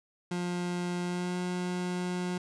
30% pulse tone with pitch glide, 176.9 to 179.68 Hz, F3 to F3, +23 to +50 cents, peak -28 dBFS, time 0.31-2.38 s, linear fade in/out 5 ms, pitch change +27 cents, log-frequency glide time 1.03-1.36 s, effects resampled to 22050 Hz

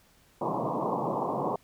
white band-pass noise, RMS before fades -30 dBFS, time 0.41-1.56 s, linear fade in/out 5 ms, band 120 to 1100 Hz, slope 96 dB/octave, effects pink hiss -62 dBFS RMS until 1.63 s

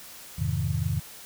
sine chord, F minor seventh, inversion none, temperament equal with one note detuned, 85.36 / 103.83 / 130.81 / 155.56 Hz, F2 / Ab2 / C3 / Eb3, -39 / 0 / 0 / 0 cents, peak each -30 dBFS, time 0.38-1 s, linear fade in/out 10 ms, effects white hiss -45 dBFS RMS until 1.25 s

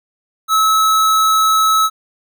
square tone, 1296 Hz, E6, 30 cents flat, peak -11 dBFS, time 0.48-1.9 s, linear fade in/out 50 ms, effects none

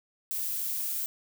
violet noise, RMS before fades -32 dBFS, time 0.31-1.06 s, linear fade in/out 0 ms, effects none

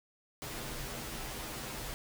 pink noise with comb filter, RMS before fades -41 dBFS, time 0.42-1.94 s, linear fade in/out 0 ms, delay 11 ms, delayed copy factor -0.8, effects none

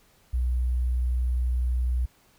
sine tone with sample-and-hold, 61.74 Hz, B1, in tune, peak -22 dBFS, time 0.33-2.06 s, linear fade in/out 10 ms, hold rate 11025 Hz, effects pink hiss -61 dBFS RMS until 2.38 s

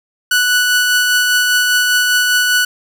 sawtooth tone with tremolo, 1480 Hz, F#6, in tune, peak -6 dBFS, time 0.31-2.65 s, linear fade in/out 5 ms, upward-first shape triangle, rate 5 Hz, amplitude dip 30%, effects none

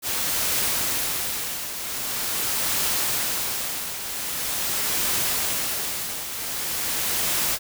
white noise with tremolo, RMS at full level -23 dBFS, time 0.02-7.59 s, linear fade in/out 50 ms, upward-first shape triangle, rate 0.44 Hz, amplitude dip 65%, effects none

